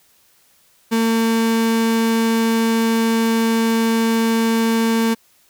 35% pulse tone, 226.7 Hz, A#3, 48 cents flat, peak -13 dBFS, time 0.91-5.15 s, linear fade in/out 20 ms, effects white hiss -56 dBFS RMS until 5.49 s

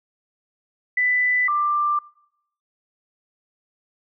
sine tone pair in turn, 1991 / 1183.9 Hz, B6 / D6, +14 / +14 cents, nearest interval major sixth, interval 900 cents, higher first, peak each -17 / -18 dBFS, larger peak first, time 0.97-1.48 / 1.48-1.99 s, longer neither, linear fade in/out 5 ms, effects noise-tail reverb RT60 0.7 s tail -21 dB re dry

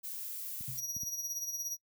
violet noise, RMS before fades -41 dBFS, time 0.03-0.81 s, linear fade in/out 20 ms
clicks, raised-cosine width 5 ms, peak -35 dBFS, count 3, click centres 0.608 / 0.966 / 1.033 s
sine tone with exponential decay, 129.9 Hz, C3, 12 cents flat, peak -36 dBFS, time 0.68-0.89 s, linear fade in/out 0 ms, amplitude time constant 45 ms
40% pulse tone with tremolo, 5770 Hz, F#8, 44 cents flat, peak -32 dBFS, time 0.77-1.77 s, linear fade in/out 20 ms, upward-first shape sine, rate 17 Hz, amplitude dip 60%
effects noise-tail reverb RT60 0.1 s tail -26 dB re dry + high-pass 80 Hz 12 dB/octave

